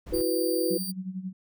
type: noise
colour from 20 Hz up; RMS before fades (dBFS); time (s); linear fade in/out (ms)
brown; -39; 0.06-0.22; 10
type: chord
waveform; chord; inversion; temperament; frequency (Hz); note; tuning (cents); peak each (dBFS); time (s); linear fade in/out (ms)
sine; E suspended second; none; equal; 329.6 / 370 / 493.9; E4 / F#4 / B4; 0 / 0 / 0; -28; 0.12-0.78; 10
type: tone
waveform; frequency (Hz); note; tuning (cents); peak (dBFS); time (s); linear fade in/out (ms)
5% pulse; 4685; D8; -5; -26; 0.13-0.92; 20
type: tone with tremolo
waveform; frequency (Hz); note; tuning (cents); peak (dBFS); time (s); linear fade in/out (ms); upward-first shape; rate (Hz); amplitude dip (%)
sine; 186.9; F#3; +18; -29; 0.7-1.33; 10; sine; 11; 75
effects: none